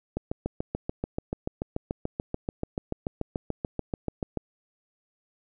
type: click train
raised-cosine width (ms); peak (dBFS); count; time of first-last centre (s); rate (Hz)
2; -15; 30; 0.17-4.373; 6.9
effects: none